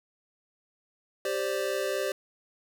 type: chord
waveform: square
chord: G suspended fourth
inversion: none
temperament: equal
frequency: 392 / 523.3 / 587.3 Hz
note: G4 / C5 / D5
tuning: 0 / 0 / 0 cents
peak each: -33 dBFS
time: 1.25-2.12 s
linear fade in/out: 2 ms
effects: none